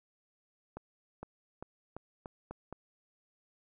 accelerating click train, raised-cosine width 1 ms, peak -28 dBFS, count 7, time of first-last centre 0.77-2.726 s, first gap 460 ms, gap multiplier 0.86, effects none

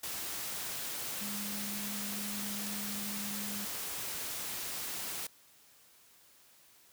sine tone in noise, 204.9 Hz, G#3, 23 cents flat, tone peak -41 dBFS, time 1.21-3.65 s, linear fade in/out 5 ms, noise white, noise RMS -39 dBFS, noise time 0.03-5.27 s, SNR -5 dB, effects white hiss -62 dBFS RMS until 6.92 s + high-pass 60 Hz 12 dB/octave

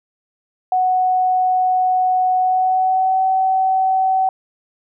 sine tone with pitch glide, 740 to 759 Hz, F#5 to F#5, 0 to +44 cents, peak -13 dBFS, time 0.72-4.29 s, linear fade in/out 2 ms, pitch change +44 cents, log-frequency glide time 2.39-3.23 s, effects none

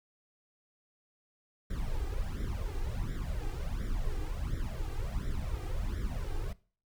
brown noise with flanger, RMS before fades -34 dBFS, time 1.7-6.53 s, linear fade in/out 5 ms, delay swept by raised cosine 0.54 to 2.54 ms, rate 1.4 Hz, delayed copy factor +0.9, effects noise-tail reverb RT60 0.4 s tail -20 dB re dry

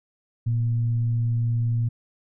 sine tone with frequency modulation, 116.54 Hz, A#2, in tune, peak -20 dBFS, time 0.46-1.89 s, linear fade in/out 10 ms, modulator 125 Hz, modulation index 0.21, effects none

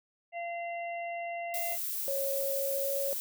harmonic tone, 687 Hz, F5, 29 cents flat, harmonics 1 / 3 / 4, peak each -35 / -42 / -47 dBFS, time 0.32-1.78 s, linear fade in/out 50 ms
violet noise, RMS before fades -35 dBFS, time 1.54-3.2 s, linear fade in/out 0 ms
sine tone with pitch glide, 550 to 553.8 Hz, C#5 to C#5, -14 to -2 cents, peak -31 dBFS, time 2.08-3.13 s, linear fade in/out 0 ms, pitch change +12 cents, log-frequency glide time 2.79-2.91 s
effects none

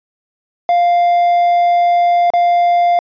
triangle tone with dropouts, 698.5 Hz, F5, in tune, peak -7 dBFS, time 0.69-2.99 s, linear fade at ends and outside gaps 1 ms, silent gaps 2.303-2.336 s, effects resampled to 11025 Hz

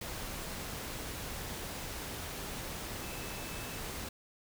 sine tone in noise, 2619 Hz, E7, 12 cents flat, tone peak -51 dBFS, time 3.02-3.79 s, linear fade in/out 5 ms, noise pink, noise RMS -41 dBFS, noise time 0.01-4.09 s, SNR -13 dB, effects none

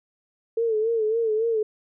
sine tone with vibrato, 445.7 Hz, A4, 22 cents sharp, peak -20 dBFS, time 0.57-1.63 s, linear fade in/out 5 ms, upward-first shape sine, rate 3.6 Hz, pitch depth 73 cents each way, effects none

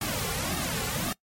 pink noise with flanger, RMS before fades -30 dBFS, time 0.01-1.13 s, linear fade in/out 5 ms, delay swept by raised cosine 2 to 3.2 ms, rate 1.8 Hz, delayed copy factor -1, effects noise-tail reverb RT60 0.1 s tail -22 dB re dry + MP3 64 kbps

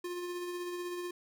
square tone with tremolo, 353.6 Hz, F4, 22 cents sharp, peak -36 dBFS, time 0.04-1.11 s, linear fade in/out 5 ms, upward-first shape sine, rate 16 Hz, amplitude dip 30%, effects none

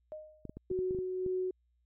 sine tone with exponential decay, 617 Hz, D#5, 15 cents flat, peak -38 dBFS, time 0.12-0.58 s, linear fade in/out 0 ms, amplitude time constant 100 ms
clicks, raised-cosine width 3 ms, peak -30 dBFS, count 9, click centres 0.453 / 0.495 / 0.57 / 0.714 / 0.79 / 0.909 / 0.948 / 0.988 / 1.263 s
sine tone with tremolo, 370 Hz, F#4, in tune, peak -30 dBFS, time 0.7-1.51 s, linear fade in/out 5 ms, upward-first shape sine, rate 1.9 Hz, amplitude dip 35%
effects added 60 Hz sine -70 dBFS peak until 1.85 s

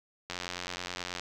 click train, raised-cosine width 0.2 ms, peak -18 dBFS, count 81, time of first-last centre 0.3-1.196 s, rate 89.3 Hz, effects none

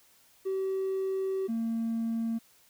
triangle tone pair in turn, 383.1 / 227.8 Hz, G4 / A#3, -40 / -40 cents, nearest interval major sixth, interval 900 cents, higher first, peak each -25 dBFS, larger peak neither, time 0.45-1.48 / 1.48-2.39 s, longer first, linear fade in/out 20 ms, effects tanh soft clip ceiling -24 dBFS + white hiss -62 dBFS RMS until 2.69 s

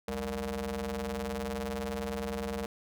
sawtooth ring-modulated tone, 129.7 Hz, C3, 15 cents flat, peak -26 dBFS, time 0.08-2.66 s, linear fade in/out 2 ms, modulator 334 Hz, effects none

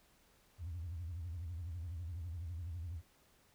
sine tone with vibrato, 85.1 Hz, F2, 44 cents flat, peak -39 dBFS, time 0.58-3.02 s, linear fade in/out 50 ms, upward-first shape sine, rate 12 Hz, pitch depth 150 cents each way, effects tanh soft clip ceiling -37 dBFS + pink hiss -69 dBFS RMS until 3.54 s

